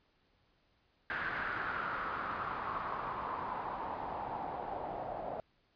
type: noise with low-pass filter sweep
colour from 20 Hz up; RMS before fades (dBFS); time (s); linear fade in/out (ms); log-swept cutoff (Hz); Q
white; -39; 1.1-5.4; 0; 1600 to 680; 4.3
effects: pink hiss -73 dBFS RMS until 5.75 s + resampled to 11025 Hz